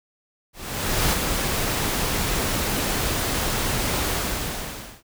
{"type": "noise with ADSR envelope", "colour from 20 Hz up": "pink", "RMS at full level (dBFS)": -20, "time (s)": [0.53, 5.03], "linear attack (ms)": 590, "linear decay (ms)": 30, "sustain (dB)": -4, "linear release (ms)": 930, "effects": []}